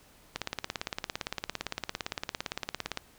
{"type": "click train", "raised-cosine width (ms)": 0.2, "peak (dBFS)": -14, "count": 47, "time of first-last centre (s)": [0.36, 2.974], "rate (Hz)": 17.6, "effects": ["pink hiss -59 dBFS RMS until 3.18 s"]}